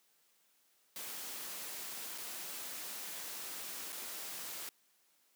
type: noise with dropouts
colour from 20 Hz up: white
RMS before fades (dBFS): -44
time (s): 0.96-4.69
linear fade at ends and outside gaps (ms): 1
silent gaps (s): 2.178-2.182 / 3.923-3.927
effects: white hiss -72 dBFS RMS until 5.35 s + high-pass 200 Hz 12 dB/octave